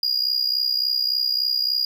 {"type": "tone with amplitude modulation", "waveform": "triangle", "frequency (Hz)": 4860, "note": "D#8", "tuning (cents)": -42, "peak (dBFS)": -15, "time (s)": [0.03, 1.85], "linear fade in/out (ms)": 2, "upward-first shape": "sine", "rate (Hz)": 63.5, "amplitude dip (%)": 75, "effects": []}